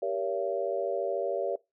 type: chord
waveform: sine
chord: G diminished seventh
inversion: none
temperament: just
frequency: 392 / 470.4 / 564.5 / 677.4 Hz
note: G4 / Bb4 / Db5 / Fb5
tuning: 0 / +16 / +31 / +47 cents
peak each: -34 / -34 / -31 / -35 dBFS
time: 0.02-1.56 s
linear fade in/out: 5 ms
effects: noise-tail reverb RT60 0.2 s tail -21 dB re dry